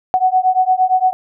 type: beating tone pair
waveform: sine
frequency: 740 / 748.7 Hz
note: F#5 / F#5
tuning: 0 / +20 cents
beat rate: 8.7 Hz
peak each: -14 dBFS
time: 0.14-1.13 s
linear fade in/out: 0 ms
effects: none